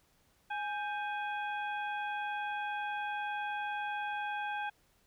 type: harmonic tone with a mistuned harmonic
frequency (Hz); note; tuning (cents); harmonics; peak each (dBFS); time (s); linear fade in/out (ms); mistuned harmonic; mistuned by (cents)
830.6; G#5; 0; 1 / 2 / 3 / 4; -36 / -39 / -45 / -51; 0.5-4.7; 10; 2; -95
effects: pink hiss -70 dBFS RMS until 5.06 s